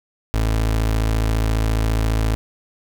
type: tone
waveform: 30% pulse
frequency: 54.6 Hz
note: A1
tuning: 13 cents flat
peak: -14 dBFS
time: 0.34-2.35 s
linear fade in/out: 0 ms
effects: none